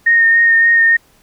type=tone with vibrato; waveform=sine; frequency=1843 Hz; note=A#6; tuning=20 cents flat; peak=-7 dBFS; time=0.06-0.97 s; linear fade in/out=10 ms; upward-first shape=sine; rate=3.5 Hz; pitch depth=16 cents each way; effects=pink hiss -52 dBFS RMS until 1.22 s